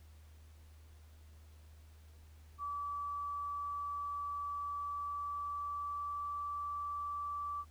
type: tone with pitch glide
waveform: sine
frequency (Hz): 1152 to 1160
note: D6 to D6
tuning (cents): -34 to -22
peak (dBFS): -37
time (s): 2.58-7.65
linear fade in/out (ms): 50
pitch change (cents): +12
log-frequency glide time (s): 4.64-6.55
effects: added 77 Hz sine -55 dBFS peak until 7.7 s + pink hiss -68 dBFS RMS until 7.7 s